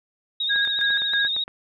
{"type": "tone with vibrato", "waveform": "sine", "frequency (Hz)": 3729, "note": "A#7", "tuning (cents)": 0, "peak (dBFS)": -22, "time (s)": [0.4, 1.44], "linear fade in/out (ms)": 5, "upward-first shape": "triangle", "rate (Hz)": 14, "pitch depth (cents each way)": 51}
{"type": "tone with tremolo", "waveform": "sine", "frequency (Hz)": 1639, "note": "G#6", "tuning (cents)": -23, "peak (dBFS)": -20, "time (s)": [0.49, 1.28], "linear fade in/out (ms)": 20, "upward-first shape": "square", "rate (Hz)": 3.1, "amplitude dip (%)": 65}
{"type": "click train", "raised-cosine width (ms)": 0.5, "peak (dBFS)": -23, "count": 9, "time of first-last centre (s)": [0.56, 1.48], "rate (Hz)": 8.7}
{"effects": []}